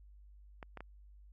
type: clicks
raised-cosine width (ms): 0.5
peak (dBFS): -30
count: 3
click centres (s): 0.628 / 0.773 / 0.806
effects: added 50 Hz sine -54 dBFS peak until 1.32 s + MP3 96 kbps